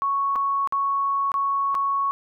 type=tone with dropouts; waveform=sine; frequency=1108.7 Hz; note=C#6; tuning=in tune; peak=-20 dBFS; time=0.02-2.11 s; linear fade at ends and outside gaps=0 ms; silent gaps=0.356-0.36 / 0.674-0.724 / 1.318-1.341 / 1.745-1.751 s; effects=none